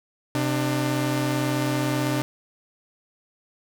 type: tone pair together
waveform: sawtooth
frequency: 130 / 298.1 Hz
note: C3 / D4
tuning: -11 / +26 cents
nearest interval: octave + major second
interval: 1437 cents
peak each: -21 dBFS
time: 0.35-2.22 s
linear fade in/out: 0 ms
effects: none